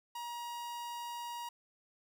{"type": "tone", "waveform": "45% pulse", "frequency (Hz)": 951, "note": "A#5", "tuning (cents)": 34, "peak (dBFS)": -40, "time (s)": [0.15, 1.49], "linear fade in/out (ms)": 5, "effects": []}